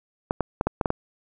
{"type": "clicks", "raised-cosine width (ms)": 1, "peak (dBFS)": -8, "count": 7, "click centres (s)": [0.309, 0.407, 0.611, 0.67, 0.812, 0.858, 0.904], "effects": []}